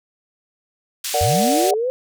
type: band-pass noise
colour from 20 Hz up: white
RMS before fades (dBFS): -26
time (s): 1.04-1.71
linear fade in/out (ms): 5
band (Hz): 2200 to 9400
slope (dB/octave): 12
type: chord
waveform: sine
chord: Bb augmented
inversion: none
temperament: equal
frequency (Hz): 466.2 / 587.3 / 740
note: Bb4 / D5 / F#5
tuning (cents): 0 / 0 / 0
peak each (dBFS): -24 / -21 / -19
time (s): 1.14-1.74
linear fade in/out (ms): 2
type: linear sweep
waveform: sine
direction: up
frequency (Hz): 77.78 to 523.3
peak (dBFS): -18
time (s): 1.21-1.9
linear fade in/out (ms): 0
effects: none